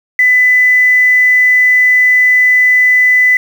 sine tone with quantisation, 2000 Hz, B6, 21 cents sharp, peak -5 dBFS, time 0.19-3.37 s, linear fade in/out 2 ms, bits 5, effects none

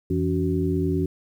sine tone cluster, 87.9 / 167.3 / 282.2 / 372.2 Hz, F2 / E3 / C#4 / F#4, +12 / +26 / +31 / +10 cents, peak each -26 dBFS, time 0.1-1.06 s, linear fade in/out 5 ms, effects 9-bit

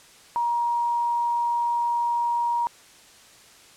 sine tone, 947 Hz, A#5, 27 cents sharp, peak -21 dBFS, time 0.36-2.67 s, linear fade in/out 0 ms, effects white hiss -51 dBFS RMS until 3.76 s + low-pass 9000 Hz 12 dB/octave

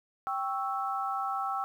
sine chord, C# diminished, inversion second, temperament equal, 784 / 1108.7 / 1318.5 Hz, G5 / C#6 / E6, 0 / 0 / 0 cents, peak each -33 / -37 / -33 dBFS, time 0.27-1.64 s, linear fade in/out 0 ms, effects 10-bit

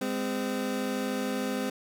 25% pulse tone pair together, 204.6 / 257.8 Hz, G#3 / C4, -26 / -26 cents, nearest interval major third, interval 400 cents, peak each -29 / -27 dBFS, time 0.01-1.7 s, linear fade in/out 5 ms, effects none

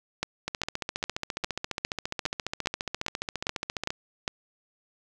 two click trains, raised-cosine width 0.2 ms, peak -13 / -10 dBFS, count 51 / 11, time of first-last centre 0.48-3.905 / 0.23-4.279 s, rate 14.6 / 2.47 Hz, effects none

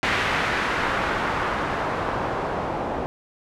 white noise with low-pass filter sweep, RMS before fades -25 dBFS, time 0.03-3.06 s, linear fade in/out 0 ms, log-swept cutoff 2100 to 720 Hz, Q 1.2, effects none

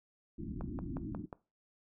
white low-pass noise, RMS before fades -41 dBFS, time 0.38-1.26 s, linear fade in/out 10 ms, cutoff 340 Hz, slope 96 dB/octave
click train, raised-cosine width 1 ms, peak -28 dBFS, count 5, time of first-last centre 0.61-1.328 s, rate 5.57 Hz
effects noise-tail reverb RT60 0.3 s tail -20 dB re dry

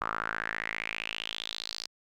sawtooth tone with band-pass filter sweep, 55 Hz, A1, in tune, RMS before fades -36 dBFS, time 0.01-1.87 s, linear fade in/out 5 ms, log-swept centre 1200 to 4900 Hz, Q 5.2, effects none

